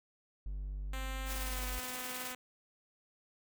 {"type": "tone", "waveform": "triangle", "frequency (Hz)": 49, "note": "G1", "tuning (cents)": 0, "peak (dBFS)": -35, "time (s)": [0.46, 1.79], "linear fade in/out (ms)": 0}
{"type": "tone with pitch glide", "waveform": "5% pulse", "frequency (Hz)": [262.6, 252.3], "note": ["C4", "B3"], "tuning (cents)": [6, 37], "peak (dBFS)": -31, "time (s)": [0.93, 2.35], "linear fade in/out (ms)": 2, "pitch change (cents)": -69, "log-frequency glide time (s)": [1.34, 1.63]}
{"type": "noise with tremolo", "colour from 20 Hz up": "white", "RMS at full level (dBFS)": -42, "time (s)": [1.25, 2.35], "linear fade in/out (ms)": 50, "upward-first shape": "square", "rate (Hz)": 19, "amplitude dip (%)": 30}
{"effects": []}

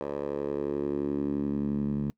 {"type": "tone with band-pass filter sweep", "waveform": "10% pulse", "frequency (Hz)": 71.5, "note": "D2", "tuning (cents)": -46, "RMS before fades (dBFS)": -30, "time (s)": [0.01, 2.1], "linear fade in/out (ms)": 0, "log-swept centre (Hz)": [590, 180], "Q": 2.8, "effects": ["noise-tail reverb RT60 0.1 s tail -23 dB re dry"]}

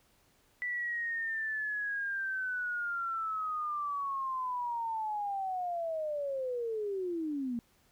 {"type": "linear sweep", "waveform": "sine", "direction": "down", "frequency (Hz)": [1975.5, 228.8], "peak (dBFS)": -32, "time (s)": [0.62, 7.59], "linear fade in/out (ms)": 0, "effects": ["pink hiss -68 dBFS RMS until 7.91 s"]}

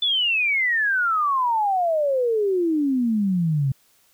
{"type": "exponential sweep", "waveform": "sine", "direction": "down", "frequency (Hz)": [3520, 130.81], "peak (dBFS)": -18, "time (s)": [0.02, 3.72], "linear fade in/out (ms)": 5, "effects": ["white hiss -60 dBFS RMS until 4.13 s"]}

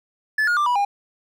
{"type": "tone with pitch steps", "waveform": "triangle", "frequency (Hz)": [1732, 1431.4, 1183, 977.7, 808], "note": ["A6", "F6", "D6", "B5", "G#5"], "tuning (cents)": [-28, 42, 12, -18, -48], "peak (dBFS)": -15, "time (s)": [0.38, 0.85], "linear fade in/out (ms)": 5, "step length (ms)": 94, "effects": []}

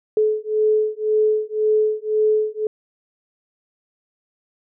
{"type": "beating tone pair", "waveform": "sine", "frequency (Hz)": [428.9, 430.8], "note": ["A4", "A4"], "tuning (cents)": [-44, -37], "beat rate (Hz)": 1.9, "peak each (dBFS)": -19, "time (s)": [0.17, 2.67], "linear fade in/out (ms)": 2, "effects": []}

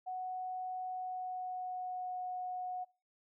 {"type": "tone with pitch glide", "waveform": "sine", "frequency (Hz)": [740, 731.5], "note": ["F#5", "F#5"], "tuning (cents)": [0, -20], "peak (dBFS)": -37, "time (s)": [0.06, 2.85], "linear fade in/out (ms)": 20, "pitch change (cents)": -20, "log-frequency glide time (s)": [0.87, 2.2], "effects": ["noise-tail reverb RT60 0.4 s tail -26 dB re dry"]}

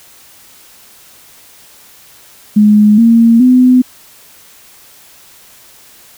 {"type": "tone with pitch steps", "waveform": "sine", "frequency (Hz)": [210, 230.3, 252.6], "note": ["G#3", "A#3", "B3"], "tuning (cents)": [19, -21, 39], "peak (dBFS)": -3, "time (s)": [2.56, 3.82], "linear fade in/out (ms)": 10, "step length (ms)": 420, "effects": ["white hiss -41 dBFS RMS until 6.17 s"]}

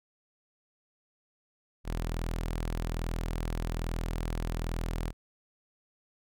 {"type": "tone", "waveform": "sawtooth", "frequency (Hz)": 41.2, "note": "E1", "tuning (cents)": 0, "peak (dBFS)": -27, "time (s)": [1.84, 5.13], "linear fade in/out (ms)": 50, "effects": []}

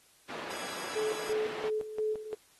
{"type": "band-pass noise", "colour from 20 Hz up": "pink", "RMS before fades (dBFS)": -42, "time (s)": [0.28, 1.7], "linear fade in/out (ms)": 20, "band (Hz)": [340, 2900], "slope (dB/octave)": 12}
{"type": "chord", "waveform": "10% pulse", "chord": "E dominant seventh", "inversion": "second", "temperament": "equal", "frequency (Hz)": [987.8, 1174.7, 1318.5, 1661.2], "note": ["B5", "D6", "E6", "G#6"], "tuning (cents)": [0, 0, 0, 0], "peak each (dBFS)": [-42, -41, -41, -37], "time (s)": [0.5, 1.33], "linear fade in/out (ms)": 5}
{"type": "tone with tremolo", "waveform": "sine", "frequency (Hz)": 430.8, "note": "A4", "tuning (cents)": -37, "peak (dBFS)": -28, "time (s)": [0.95, 2.35], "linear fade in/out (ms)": 20, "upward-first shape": "square", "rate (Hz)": 2.9, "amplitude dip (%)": 70}
{"effects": ["white hiss -63 dBFS RMS until 2.59 s", "AAC 32 kbps"]}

